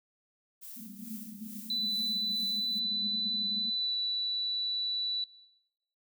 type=noise with tremolo; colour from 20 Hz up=violet; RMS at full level=-45 dBFS; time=0.61-2.8 s; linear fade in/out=20 ms; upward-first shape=sine; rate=2.3 Hz; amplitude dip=65%
type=band-pass noise; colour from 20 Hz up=pink; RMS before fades=-45 dBFS; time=0.76-3.71 s; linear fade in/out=20 ms; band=200 to 230 Hz; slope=96 dB/octave
type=tone with pitch glide; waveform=sine; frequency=3989 to 3955 Hz; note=B7 to B7; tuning=+17 to +2 cents; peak=-29 dBFS; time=1.7-5.24 s; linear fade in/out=2 ms; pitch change=-15 cents; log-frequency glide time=3.76-3.96 s
effects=noise-tail reverb RT60 1.0 s tail -23 dB re dry